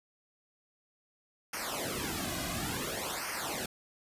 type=noise with flanger; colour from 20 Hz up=pink; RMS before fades=-36 dBFS; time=1.53-3.66 s; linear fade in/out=5 ms; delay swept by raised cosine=0.26 to 2.26 ms; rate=0.57 Hz; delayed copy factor=-0.95; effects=resampled to 32000 Hz